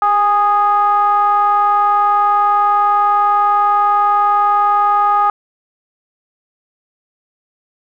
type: ring-modulated tone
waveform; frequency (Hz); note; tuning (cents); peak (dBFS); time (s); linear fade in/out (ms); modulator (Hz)
triangle; 210; G#3; +19; -5; 0.02-5.3; 2; 1030
effects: none